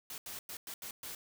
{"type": "noise bursts at uneven times", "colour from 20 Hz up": "white", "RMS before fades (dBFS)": -44, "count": 6, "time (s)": [[0.1, 0.18], [0.26, 0.39], [0.49, 0.57], [0.67, 0.74], [0.82, 0.91], [1.03, 1.15]], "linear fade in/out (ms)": 2, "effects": []}